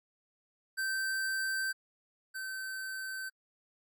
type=tone pair in turn; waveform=square; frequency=1554 / 1540.6 Hz; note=G6 / G6; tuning=-16 / -30 cents; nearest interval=unison; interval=14 cents; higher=first; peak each=-32 / -38 dBFS; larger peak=first; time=0.77-1.73 / 2.34-3.3 s; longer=neither; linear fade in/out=20 ms; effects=AAC 64 kbps